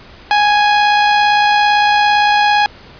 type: tone with amplitude modulation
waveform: sawtooth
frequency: 830.6 Hz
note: G#5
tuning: in tune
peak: -4 dBFS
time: 0.31-2.66 s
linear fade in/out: 0 ms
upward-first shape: sine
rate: 57.7 Hz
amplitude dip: 25%
effects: pink hiss -39 dBFS RMS until 2.99 s + resampled to 11025 Hz

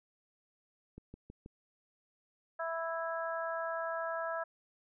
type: click train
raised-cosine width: 3 ms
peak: -35 dBFS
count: 4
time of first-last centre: 0.98-1.461 s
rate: 6.24 Hz
type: harmonic tone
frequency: 329.6 Hz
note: E4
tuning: in tune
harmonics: 2 / 3 / 4 / 5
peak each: -37 / -42 / -40 / -42 dBFS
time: 2.59-4.44 s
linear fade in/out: 10 ms
effects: none

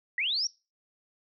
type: linear sweep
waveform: sine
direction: up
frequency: 1864.7 to 5750 Hz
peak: -26 dBFS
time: 0.18-0.47 s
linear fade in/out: 2 ms
effects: noise-tail reverb RT60 0.3 s tail -23 dB re dry

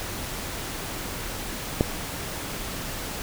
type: click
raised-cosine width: 2 ms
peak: -5 dBFS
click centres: 1.809 s
effects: pink hiss -33 dBFS RMS until 3.22 s

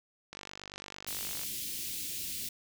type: click train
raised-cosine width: 0.2 ms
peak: -25 dBFS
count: 55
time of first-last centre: 0.33-1.434 s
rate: 48.9 Hz
type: band-stop noise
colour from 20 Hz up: white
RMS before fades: -38 dBFS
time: 1.07-2.49 s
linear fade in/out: 5 ms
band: 360 to 2500 Hz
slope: 24 dB/octave
effects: none

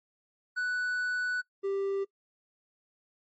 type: tone pair in turn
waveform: triangle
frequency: 1485 / 393.3 Hz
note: F#6 / G4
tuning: +6 / +6 cents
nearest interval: octave + major seventh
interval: 2300 cents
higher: first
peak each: -26 dBFS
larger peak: neither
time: 0.56-1.42 / 1.63-2.05 s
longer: first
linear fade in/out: 20 ms
effects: noise-tail reverb RT60 0.1 s tail -22 dB re dry + MP3 32 kbps

